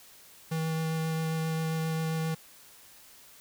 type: tone with vibrato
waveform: square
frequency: 160.6 Hz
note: E3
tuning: 45 cents flat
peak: -29 dBFS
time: 0.51-2.35 s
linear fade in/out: 10 ms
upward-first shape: sine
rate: 7.5 Hz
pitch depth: 9 cents each way
effects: white hiss -54 dBFS RMS until 3.4 s